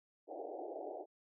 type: band-pass noise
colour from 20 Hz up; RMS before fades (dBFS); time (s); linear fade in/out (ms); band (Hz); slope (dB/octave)
white; -45; 0.27-1.06; 50; 300 to 790; 96
effects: none